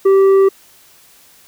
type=tone with tanh clipping; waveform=sine; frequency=388.6 Hz; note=G4; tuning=15 cents flat; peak=-8 dBFS; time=0.05-0.49 s; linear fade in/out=10 ms; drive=6 dB; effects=white hiss -47 dBFS RMS until 1.47 s